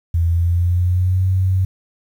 sine tone with pitch glide, 84 to 93.74 Hz, E2 to F#2, +33 to +23 cents, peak -13 dBFS, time 0.14-1.65 s, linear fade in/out 5 ms, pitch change +190 cents, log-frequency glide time 0.27-1.27 s, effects 8-bit

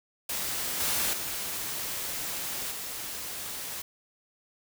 white noise with level steps, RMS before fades -32 / -28 / -34 / -37 dBFS, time 0.29-3.82 s, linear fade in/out 5 ms, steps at 0.8 / 1.13 / 2.71 s, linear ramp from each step 5 ms, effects none

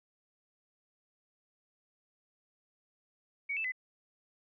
sine tone with pitch steps, 2244 / 2637 / 2017 Hz, C#7 / E7 / B6, +21 / 0 / +36 cents, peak -32 dBFS, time 3.49-3.721 s, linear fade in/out 10 ms, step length 77 ms, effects none

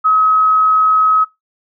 sine tone, 1276 Hz, D#6, 43 cents sharp, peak -8 dBFS, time 0.04-1.25 s, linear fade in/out 20 ms, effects noise-tail reverb RT60 0.2 s tail -23 dB re dry

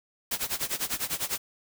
white noise with tremolo, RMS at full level -28 dBFS, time 0.31-1.38 s, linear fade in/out 5 ms, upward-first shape sine, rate 10 Hz, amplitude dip 90%, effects none

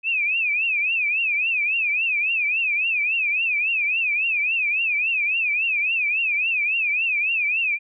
sine tone with vibrato, 2525 Hz, D#7, 25 cents sharp, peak -19 dBFS, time 0.03-7.79 s, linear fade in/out 50 ms, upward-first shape triangle, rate 3.6 Hz, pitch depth 180 cents each way, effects none

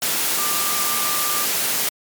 sine tone in noise, 1189 Hz, D6, 21 cents sharp, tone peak -27 dBFS, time 0.38-1.45 s, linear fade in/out 2 ms, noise white, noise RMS -21 dBFS, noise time 0.02-1.89 s, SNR -9 dB, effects high-pass 150 Hz 12 dB/octave + MP3 96 kbps

